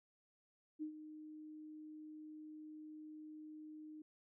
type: tone with ADSR envelope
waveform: sine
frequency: 307.8 Hz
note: D#4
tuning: 19 cents flat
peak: -39 dBFS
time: 0.79-4.02 s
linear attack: 32 ms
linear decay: 94 ms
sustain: -11 dB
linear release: 4 ms
effects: none